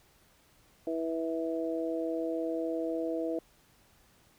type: harmonic tone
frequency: 163.4 Hz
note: E3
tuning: 15 cents flat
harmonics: 2 / 3 / 4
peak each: -33 / -35 / -36 dBFS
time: 0.87-3.39 s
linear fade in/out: 2 ms
effects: pink hiss -64 dBFS RMS until 4.38 s